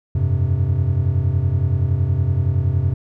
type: chord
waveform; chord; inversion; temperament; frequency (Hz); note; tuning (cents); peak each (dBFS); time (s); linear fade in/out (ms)
triangle; F suspended second; none; equal; 87.31 / 98 / 130.81; F2 / G2 / C3; 0 / 0 / 0; -18; 0.15-2.94; 5
effects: none